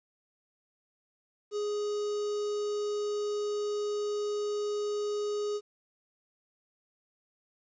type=tone with notch filter; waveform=square; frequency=415.3 Hz; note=G#4; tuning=in tune; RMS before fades=-32 dBFS; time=1.51-5.61 s; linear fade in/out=50 ms; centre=2000 Hz; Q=0.56; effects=resampled to 16000 Hz + 11-bit